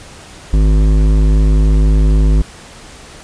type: tone with hard clipping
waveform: sine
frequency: 51.91 Hz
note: G#1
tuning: in tune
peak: -9 dBFS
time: 0.53-2.42 s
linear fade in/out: 5 ms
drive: 13 dB
effects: pink hiss -36 dBFS RMS until 3.23 s + resampled to 22050 Hz